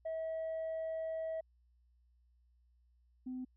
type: tone pair in turn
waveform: sine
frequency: 645 / 255.2 Hz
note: E5 / C4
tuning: -38 / -43 cents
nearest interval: octave + major third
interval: 1605 cents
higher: first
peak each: -34 / -38 dBFS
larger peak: first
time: 0.05-1.41 / 3.26-3.45 s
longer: first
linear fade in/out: 10 ms
effects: tanh soft clip ceiling -35 dBFS + added 60 Hz sine -67 dBFS peak until 3.56 s